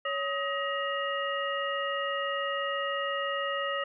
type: tone cluster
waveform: sine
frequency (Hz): 559 / 1262 / 1897 / 2840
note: C#5 / D#6 / A#6 / F7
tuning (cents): +14 / +24 / +30 / +28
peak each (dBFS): -33 / -33 / -35 / -37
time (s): 0.05-3.84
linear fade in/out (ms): 5
effects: none